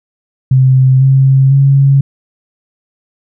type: tone with pitch steps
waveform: sine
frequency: 130.81 / 134.25 / 137.79 Hz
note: C3 / C3 / C#3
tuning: 0 / +45 / -10 cents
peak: -4 dBFS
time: 0.51-2.01 s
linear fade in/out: 5 ms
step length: 500 ms
effects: none